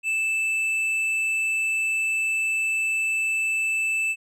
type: tone with tanh clipping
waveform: sine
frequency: 2637 Hz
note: E7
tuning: in tune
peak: -23 dBFS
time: 0.03-4.16 s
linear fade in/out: 50 ms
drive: 8 dB
effects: low-pass 12000 Hz 12 dB/octave